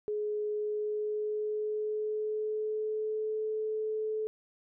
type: tone with pitch glide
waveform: sine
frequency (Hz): 421 to 433.3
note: G#4 to A4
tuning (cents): +24 to -27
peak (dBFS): -30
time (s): 0.08-4.27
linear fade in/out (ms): 0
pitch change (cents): +49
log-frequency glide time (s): 0.49-3.42
effects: none